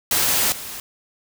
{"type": "noise with level steps", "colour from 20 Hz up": "white", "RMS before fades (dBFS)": [-19, -33], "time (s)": [0.11, 0.8], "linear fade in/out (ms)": 2, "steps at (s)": 0.52, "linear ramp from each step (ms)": 2, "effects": []}